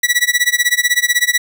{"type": "tone with tremolo", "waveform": "sawtooth", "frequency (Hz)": 1947, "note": "B6", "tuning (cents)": -25, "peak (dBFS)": -5, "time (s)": [0.03, 1.38], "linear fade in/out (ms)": 5, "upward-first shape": "sine", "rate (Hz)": 16, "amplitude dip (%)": 95, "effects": []}